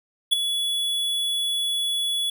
square tone with ADSR envelope, 3400 Hz, G#7, 40 cents sharp, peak -13 dBFS, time 0.31-2.3 s, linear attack 21 ms, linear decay 8 ms, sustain -10 dB, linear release 4 ms, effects none

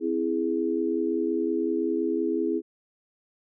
sine chord, C augmented, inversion none, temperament equal with one note detuned, 259.7 / 329.6 / 415.3 Hz, C4 / E4 / G#4, -13 / 0 / 0 cents, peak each -30 / -26 / -28 dBFS, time 0-2.62 s, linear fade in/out 50 ms, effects none

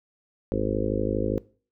harmonic tone, 52.5 Hz, G#1, 19 cents sharp, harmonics 1 / 2 / 4 / 5 / 6 / 7 / 8 / 9 / 10, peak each -32 / -32 / -32 / -32 / -32 / -32 / -32 / -32 / -32 dBFS, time 0.52-1.38 s, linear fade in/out 0 ms, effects noise-tail reverb RT60 0.4 s tail -21 dB re dry

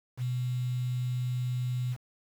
sine tone with quantisation, 124.8 Hz, B2, 19 cents sharp, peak -28 dBFS, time 0.17-1.97 s, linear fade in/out 50 ms, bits 8, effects none

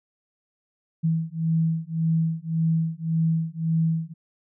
sine beating tone pair, 161.7 / 163.5 Hz, E3 / E3, -33 / -14 cents, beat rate 1.8 Hz, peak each -24 dBFS, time 1.03-4.14 s, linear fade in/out 20 ms, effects none

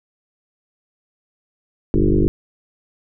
sine tone with frequency modulation, 161.6 Hz, E3, 34 cents flat, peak -12 dBFS, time 1.94-2.28 s, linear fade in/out 0 ms, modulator 49.1 Hz, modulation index 4.7, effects none

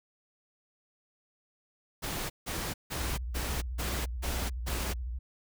pink noise bursts, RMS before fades -35 dBFS, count 7, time 2.02-4.94 s, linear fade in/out 20 ms, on 280 ms, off 160 ms
sine tone with vibrato, 60.8 Hz, B1, 26 cents flat, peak -33 dBFS, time 2.99-5.19 s, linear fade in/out 10 ms, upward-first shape sine, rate 14 Hz, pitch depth 170 cents each way
effects none

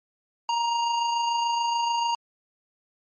square tone with amplitude modulation, 938 Hz, A#5, 11 cents sharp, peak -22 dBFS, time 0.49-2.15 s, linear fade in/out 2 ms, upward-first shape sine, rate 26.9 Hz, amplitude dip 30%, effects low-pass 9000 Hz 12 dB/octave + MP3 32 kbps

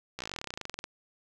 slowing click train, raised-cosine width 0.2 ms, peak -19 dBFS, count 23, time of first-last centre 0.19-0.841 s, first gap 15 ms, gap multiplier 1.06, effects none

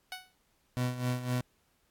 10% pulse tone with exponential decay, 742 Hz, F#5, 5 cents sharp, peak -27 dBFS, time 0.12-0.35 s, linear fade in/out 1 ms, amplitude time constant 48 ms
30% pulse tone with tremolo, 124.7 Hz, B2, 17 cents sharp, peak -25 dBFS, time 0.77-1.41 s, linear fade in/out 0 ms, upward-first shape sine, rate 3.9 Hz, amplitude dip 70%
effects pink hiss -72 dBFS RMS until 1.9 s + AAC 64 kbps

